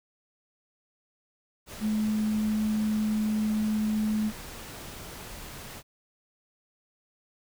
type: tone in noise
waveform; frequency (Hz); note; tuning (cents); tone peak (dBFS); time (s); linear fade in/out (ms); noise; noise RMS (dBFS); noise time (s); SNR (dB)
sine; 214.5; A3; -44; -24; 1.8-4.32; 50; pink; -42; 1.66-5.83; +15
effects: none